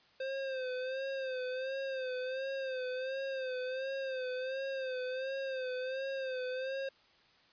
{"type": "tone with vibrato", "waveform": "square", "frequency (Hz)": 523.3, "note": "C5", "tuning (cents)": 0, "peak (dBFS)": -36, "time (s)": [0.2, 6.89], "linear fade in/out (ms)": 5, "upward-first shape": "sine", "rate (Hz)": 1.4, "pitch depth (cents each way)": 60, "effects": ["white hiss -65 dBFS RMS until 7.52 s", "resampled to 11025 Hz"]}